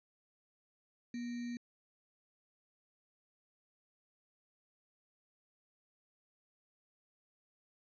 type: tone with sample-and-hold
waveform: sine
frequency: 240.6 Hz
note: B3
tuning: 45 cents flat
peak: -38 dBFS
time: 1.14-1.57 s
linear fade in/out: 2 ms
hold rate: 2100 Hz
effects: resampled to 16000 Hz